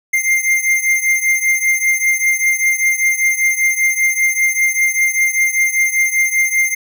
square beating tone pair, 2100 / 2105.1 Hz, C7 / C7, +6 / +10 cents, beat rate 5.1 Hz, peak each -15 / -18 dBFS, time 0.13-6.75 s, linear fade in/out 10 ms, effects none

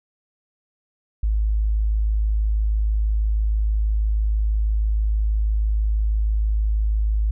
sine tone, 53.1 Hz, G#1, 39 cents sharp, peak -17 dBFS, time 1.23-7.31 s, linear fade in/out 5 ms, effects none

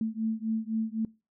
sine beating tone pair, 220 / 223.9 Hz, A3 / A3, 0 / +30 cents, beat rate 3.9 Hz, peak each -31 dBFS, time 0.01-1.05 s, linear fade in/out 2 ms, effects noise-tail reverb RT60 0.3 s tail -23 dB re dry

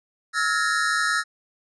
square tone cluster, 1298 / 1403 / 1684 / 1835 Hz, E6 / F6 / G#6 / A#6, -27 / +8 / +24 / -28 cents, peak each -27 dBFS, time 0.33-1.24 s, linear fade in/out 50 ms, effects resampled to 22050 Hz

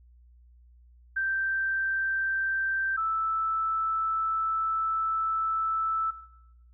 sine tone pair in turn, 1566 / 1316.8 Hz, G6 / E6, -2 / -2 cents, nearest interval minor third, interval 300 cents, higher first, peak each -25 dBFS, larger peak neither, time 1.16-2.97 / 2.97-6.11 s, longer second, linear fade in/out 10 ms, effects noise-tail reverb RT60 0.9 s tail -17 dB re dry + added 60 Hz sine -53 dBFS peak until 6.73 s

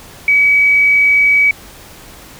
sine tone, 2275 Hz, C#7, 44 cents sharp, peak -7 dBFS, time 0.28-1.51 s, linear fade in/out 2 ms, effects pink hiss -37 dBFS RMS until 2.39 s

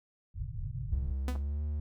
pink low-pass noise, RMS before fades -37 dBFS, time 0.34-1.13 s, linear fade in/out 20 ms, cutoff 150 Hz, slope 96 dB/octave
triangle tone with pitch glide, 66.9 to 74.66 Hz, C2 to D2, +39 to +29 cents, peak -29 dBFS, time 0.92-1.8 s, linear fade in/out 5 ms, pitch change +190 cents, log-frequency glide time 1.23-1.63 s
sawtooth tone with exponential decay, 250 Hz, B3, 21 cents sharp, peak -28 dBFS, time 1.28-1.43 s, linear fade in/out 0 ms, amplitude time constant 31 ms
clicks, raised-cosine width 1 ms, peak -32 dBFS, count 2, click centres 1.354 / 1.36 s
effects none

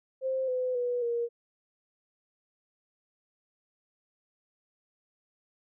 sine tone with pitch steps, 525 / 506.5 / 488.7 / 471.5 Hz, C5 / B4 / B4 / A#4, +6 / +44 / -18 / +20 cents, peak -27 dBFS, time 0.21-1.29 s, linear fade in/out 50 ms, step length 270 ms, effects none

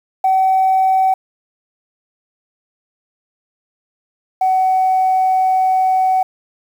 sine tone pair in turn, 760 / 752.1 Hz, F#5 / F#5, +46 / +28 cents, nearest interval unison, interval 18 cents, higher first, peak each -9 / -10 dBFS, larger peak first, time 0.24-1.14 / 4.41-6.23 s, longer second, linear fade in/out 5 ms, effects tanh soft clip ceiling -7 dBFS + 7-bit

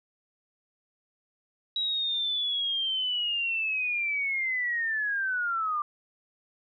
sine linear sweep, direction down, 3872 to 1179 Hz, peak -26 dBFS, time 1.76-5.82 s, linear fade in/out 2 ms, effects none

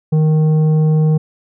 triangle tone with tanh clipping, 155.56 Hz, D#3, in tune, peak -11 dBFS, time 0.12-1.18 s, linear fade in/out 10 ms, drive 12 dB, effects none

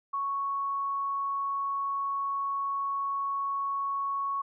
sine tone, 1108.7 Hz, C#6, in tune, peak -28 dBFS, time 0.13-4.42 s, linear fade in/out 10 ms, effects none

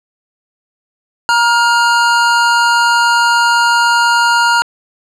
square tone pair together, 943.1 / 1413 Hz, A#5 / F6, +20 / +20 cents, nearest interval perfect fifth, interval 700 cents, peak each -12 dBFS, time 1.29-4.62 s, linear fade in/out 0 ms, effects low-pass 7000 Hz 12 dB/octave

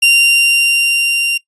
40% pulse tone with level ramp, 2773 Hz, F7, 13 cents flat, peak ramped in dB -4 to -11 dBFS, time 0.02-1.38 s, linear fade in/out 10 ms, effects noise-tail reverb RT60 0.1 s tail -21 dB re dry + resampled to 24000 Hz

